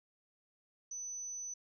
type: tone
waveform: sine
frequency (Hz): 6000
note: F#8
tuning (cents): +23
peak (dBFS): -40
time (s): 0.91-1.54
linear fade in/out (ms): 5
effects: none